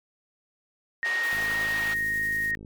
sine tone, 1865 Hz, A#6, in tune, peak -24 dBFS, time 1.03-2.55 s, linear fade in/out 0 ms
white band-pass noise, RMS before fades -36 dBFS, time 1.04-1.95 s, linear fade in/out 20 ms, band 480 to 2700 Hz, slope 12 dB/octave
blue noise with tremolo, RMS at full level -43 dBFS, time 1.23-2.51 s, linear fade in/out 5 ms, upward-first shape square, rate 11 Hz, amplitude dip 25%
click train, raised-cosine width 3 ms, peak -30 dBFS, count 71, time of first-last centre 1.33-2.648 s, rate 53.1 Hz
effects MP3 96 kbps

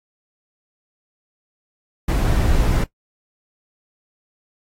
brown noise, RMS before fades -17 dBFS, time 2.08-2.84 s, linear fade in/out 5 ms, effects noise-tail reverb RT60 0.1 s tail -17 dB re dry + AAC 48 kbps

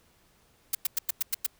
blue noise bursts, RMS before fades -26 dBFS, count 7, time 0.73-1.464 s, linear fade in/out 5 ms, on 20 ms, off 99 ms, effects pink hiss -64 dBFS RMS until 1.59 s

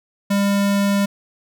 square tone, 200.3 Hz, G3, 38 cents sharp, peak -16 dBFS, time 0.3-1.06 s, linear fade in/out 10 ms, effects none

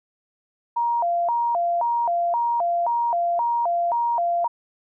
sine tone with vibrato, 807 Hz, G#5, 50 cents flat, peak -19 dBFS, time 0.76-4.48 s, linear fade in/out 10 ms, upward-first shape square, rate 1.9 Hz, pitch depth 270 cents each way, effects none

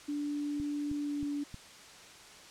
sine tone with pitch glide, 291.6 to 288.6 Hz, D4 to D4, -12 to -30 cents, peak -32 dBFS, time 0.08-1.44 s, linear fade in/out 10 ms, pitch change -18 cents, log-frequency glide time 0.97-1.25 s
click train, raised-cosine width 5 ms, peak -31 dBFS, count 4, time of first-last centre 0.6-1.543 s, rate 3.18 Hz
effects white hiss -52 dBFS RMS until 2.5 s + low-pass 7000 Hz 12 dB/octave

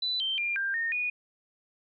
sine tone with pitch steps, 3986 / 3125 / 2397 / 1590 / 1836 / 2461 Hz, B7 / G7 / D7 / G6 / A#6 / D#7, +15 / -6 / +35 / +24 / -27 / -20 cents, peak -27 dBFS, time 0.02-1.1 s, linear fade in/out 5 ms, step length 180 ms, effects none

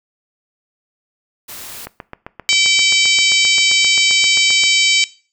white noise, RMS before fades -32 dBFS, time 1.48-1.86 s, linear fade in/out 10 ms
click train, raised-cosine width 0.5 ms, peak -14 dBFS, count 22, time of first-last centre 1.87-4.637 s, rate 7.59 Hz
harmonic tone, 770 Hz, G5, 31 cents flat, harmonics 3 / 4 / 5 / 6 / 7 / 8 / 9 / 10, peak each -15 / -16 / -20 / -19 / -23 / -26 / -22 / -24 dBFS, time 2.49-5.04 s, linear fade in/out 0 ms
effects noise-tail reverb RT60 0.4 s tail -20 dB re dry

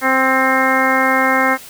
harmonic tone with a mistuned harmonic, 262.5 Hz, C4, 6 cents sharp, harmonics 1 / 2 / 3 / 4 / 5 / 6 / 7 / 8, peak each -20 / -20 / -20 / -20 / -20 / -20 / -20 / -20 dBFS, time 0.01-1.58 s, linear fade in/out 50 ms, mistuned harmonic 8, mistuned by +24 cents, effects white hiss -37 dBFS RMS until 1.69 s

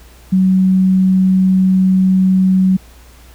sine tone, 187.7 Hz, F#3, 25 cents sharp, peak -8 dBFS, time 0.32-2.77 s, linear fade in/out 10 ms, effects added 60 Hz sine -40 dBFS peak until 3.34 s + pink hiss -45 dBFS RMS until 3.34 s

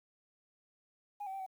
sine tone with pitch steps, 821 / 766 / 779 / 758 Hz, G#5 / G5 / G5 / F#5, -20 / -40 / -11 / +42 cents, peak -37 dBFS, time 1.2-1.464 s, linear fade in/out 10 ms, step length 66 ms, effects tanh soft clip ceiling -36 dBFS + 11-bit

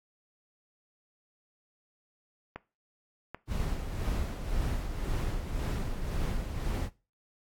clicks, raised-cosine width 0.5 ms, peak -23 dBFS, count 2, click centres 2.56 / 3.346 s
brown noise with tremolo, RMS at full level -30 dBFS, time 3.47-6.9 s, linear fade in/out 50 ms, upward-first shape sine, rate 1.9 Hz, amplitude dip 50%
effects noise-tail reverb RT60 0.3 s tail -19 dB re dry + AAC 64 kbps

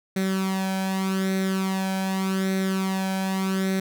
sawtooth tone with flanger, 190.7 Hz, G3, 47 cents flat, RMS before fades -25 dBFS, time 0.16-3.8 s, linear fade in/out 5 ms, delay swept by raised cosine 0.5 to 1.27 ms, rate 0.84 Hz, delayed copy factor +0.65, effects none

